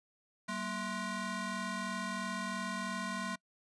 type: ring-modulated tone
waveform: 20% pulse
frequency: 427 Hz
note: G#4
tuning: 48 cents sharp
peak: -28 dBFS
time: 0.48-3.36 s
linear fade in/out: 10 ms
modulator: 619 Hz
effects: noise-tail reverb RT60 0.1 s tail -26 dB re dry + resampled to 22050 Hz